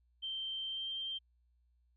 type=tone with pitch glide; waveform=sine; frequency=3131 to 3155 Hz; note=G7 to G7; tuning=-3 to +10 cents; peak=-37 dBFS; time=0.22-1.19 s; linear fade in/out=20 ms; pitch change=+13 cents; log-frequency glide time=0.68-0.88 s; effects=added 60 Hz sine -69 dBFS peak until 1.96 s